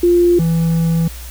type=tone pair in turn; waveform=sine / triangle; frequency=349.2 / 165.15 Hz; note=F4 / E3; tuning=0 / +4 cents; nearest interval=octave + minor second; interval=1296 cents; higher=first; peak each=-8 / -10 dBFS; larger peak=first; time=0.03-0.39 / 0.39-1.08 s; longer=second; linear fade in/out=5 ms; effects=added 60 Hz sine -29 dBFS peak until 1.3 s + white hiss -36 dBFS RMS until 1.3 s